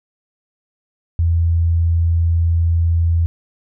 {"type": "tone", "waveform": "sine", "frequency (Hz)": 83.8, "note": "E2", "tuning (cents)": 29, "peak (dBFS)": -12, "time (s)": [1.19, 3.26], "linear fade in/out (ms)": 0, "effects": []}